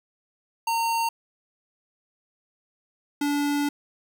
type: tone pair in turn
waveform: square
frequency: 917 / 288.8 Hz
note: A#5 / D4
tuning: -29 / -29 cents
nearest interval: octave + minor sixth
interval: 2000 cents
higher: first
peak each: -23 / -23 dBFS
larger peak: neither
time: 0.67-1.09 / 3.21-3.69 s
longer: second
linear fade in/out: 5 ms
effects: 10-bit